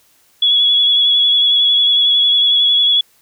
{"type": "tone with vibrato", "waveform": "sine", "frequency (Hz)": 3377, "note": "G#7", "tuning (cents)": 28, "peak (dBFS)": -9, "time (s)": [0.42, 3.01], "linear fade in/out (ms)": 5, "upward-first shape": "sine", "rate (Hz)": 11, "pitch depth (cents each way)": 23, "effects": ["white hiss -54 dBFS RMS until 3.21 s"]}